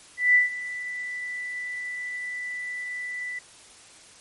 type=tone with ADSR envelope; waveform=sine; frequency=1980 Hz; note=B6; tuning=4 cents sharp; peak=-13 dBFS; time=0.17-3.39 s; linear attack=180 ms; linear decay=140 ms; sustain=-17 dB; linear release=5 ms; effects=white hiss -50 dBFS RMS until 4.2 s + MP3 48 kbps